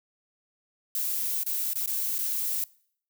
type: noise with dropouts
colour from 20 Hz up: violet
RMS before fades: -29 dBFS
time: 0.95-2.64 s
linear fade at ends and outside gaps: 1 ms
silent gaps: 1.434-1.464 / 1.734-1.756 / 1.86-1.875 / 2.183-2.189 s
effects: noise-tail reverb RT60 0.6 s tail -23 dB re dry